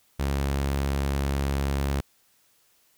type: tone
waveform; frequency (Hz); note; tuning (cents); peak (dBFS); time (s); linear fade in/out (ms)
sawtooth; 69.3; C#2; 0; -20; 0.19-2.01; 10
effects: white hiss -64 dBFS RMS until 2.97 s